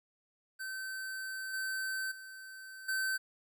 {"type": "tone with level steps", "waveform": "square", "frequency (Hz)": 1540, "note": "G6", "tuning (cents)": -31, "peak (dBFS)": [-39, -35, -47, -32], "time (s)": [0.59, 3.18], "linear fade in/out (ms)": 20, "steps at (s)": [1.53, 2.11, 2.88], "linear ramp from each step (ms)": 10, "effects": ["12-bit"]}